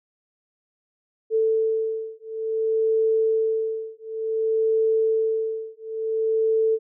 sine beating tone pair, 442.9 / 443.46 Hz, A4 / A4, +11 / +14 cents, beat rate 0.56 Hz, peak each -23 dBFS, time 1.3-6.79 s, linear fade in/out 50 ms, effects none

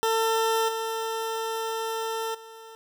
20% pulse tone with level steps, 448.5 Hz, A4, 33 cents sharp, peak -17 / -23 / -38 dBFS, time 0.03-2.75 s, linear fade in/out 0 ms, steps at 0.68 / 2.34 s, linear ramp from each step 10 ms, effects none

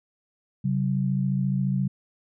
sine tone pair together, 135.4 / 189.78 Hz, C#3 / F#3, -40 / +44 cents, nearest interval tritone, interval 584 cents, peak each -24 / -25 dBFS, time 0.64-1.88 s, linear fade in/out 10 ms, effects none

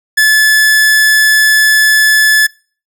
45% pulse tone, 1728 Hz, A6, 32 cents flat, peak -5 dBFS, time 0.17-2.47 s, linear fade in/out 10 ms, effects noise-tail reverb RT60 0.4 s tail -23 dB re dry

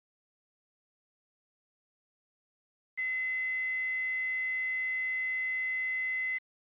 sine tone with quantisation, 2036 Hz, C7, 48 cents flat, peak -30 dBFS, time 2.97-6.39 s, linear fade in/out 20 ms, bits 7, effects resampled to 8000 Hz

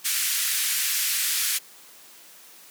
white band-pass noise, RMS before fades -25 dBFS, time 0.04-1.59 s, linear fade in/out 20 ms, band 1600 to 15000 Hz, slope 24 dB/octave, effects white hiss -49 dBFS RMS until 2.7 s + high-pass 200 Hz 12 dB/octave

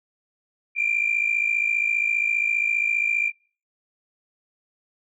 sine tone pair together, 2355 / 2410 Hz, D7 / D7, +4 / +44 cents, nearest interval unison, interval 40 cents, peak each -22 dBFS, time 0.75-3.32 s, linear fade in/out 50 ms, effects noise-tail reverb RT60 0.4 s tail -25 dB re dry + tanh soft clip ceiling -13 dBFS

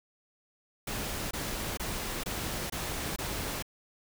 pink noise bursts, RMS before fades -35 dBFS, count 6, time 0.87-3.625 s, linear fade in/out 5 ms, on 440 ms, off 23 ms, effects none

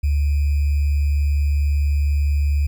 sine tone with sample-and-hold, 72.2 Hz, D2, 29 cents flat, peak -15 dBFS, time 0.03-2.67 s, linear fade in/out 10 ms, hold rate 2450 Hz, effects none

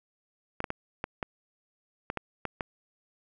clicks, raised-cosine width 0.5 ms, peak -16 dBFS, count 9, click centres 0.604 / 0.642 / 0.704 / 1.041 / 1.228 / 2.101 / 2.173 / 2.453 / 2.608 s, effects none

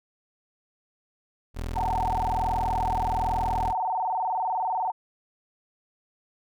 25% pulse tone, 41.2 Hz, E1, in tune, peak -26 dBFS, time 1.54-3.74 s, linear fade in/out 50 ms
sine tone with vibrato, 820 Hz, G#5, 22 cents flat, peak -24 dBFS, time 1.75-4.92 s, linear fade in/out 20 ms, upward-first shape square, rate 20 Hz, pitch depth 170 cents each way
effects none

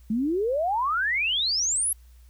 sine exponential sweep, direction up, 207.7 to 11460 Hz, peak -22 dBFS, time 0.1-1.93 s, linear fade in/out 5 ms, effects added 60 Hz sine -48 dBFS peak until 2.29 s + white hiss -64 dBFS RMS until 2.29 s

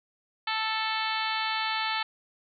harmonic tone, 440 Hz, A4, in tune, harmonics 2 / 3 / 4 / 5 / 6 / 7 / 8 / 9 / 10, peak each -32 / -34 / -35 / -36 / -37 / -37 / -38 / -39 / -39 dBFS, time 0.47-2.03 s, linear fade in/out 5 ms, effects none

